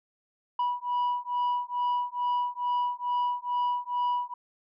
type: beating tone pair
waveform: sine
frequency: 977 / 979.3 Hz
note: B5 / B5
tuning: -19 / -15 cents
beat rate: 2.3 Hz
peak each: -27 dBFS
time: 0.59-4.34 s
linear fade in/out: 5 ms
effects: tanh soft clip ceiling -23 dBFS